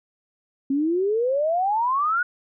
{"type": "exponential sweep", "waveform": "sine", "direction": "up", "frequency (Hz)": [266, 1480], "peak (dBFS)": -19, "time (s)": [0.7, 2.23], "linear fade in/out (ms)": 5, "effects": []}